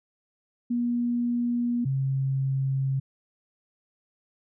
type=tone pair in turn; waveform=sine; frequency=240 / 134.7 Hz; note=B3 / C#3; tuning=-49 / -49 cents; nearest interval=minor seventh; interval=1000 cents; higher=first; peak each=-23 dBFS; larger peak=neither; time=0.7-1.85 / 1.85-3 s; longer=neither; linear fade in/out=10 ms; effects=none